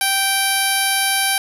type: tone with low-pass filter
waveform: 10% pulse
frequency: 781 Hz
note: G5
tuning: 7 cents flat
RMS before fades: -18 dBFS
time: 0.01-1.38 s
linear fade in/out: 2 ms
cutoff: 11000 Hz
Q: 3.8
effects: 7-bit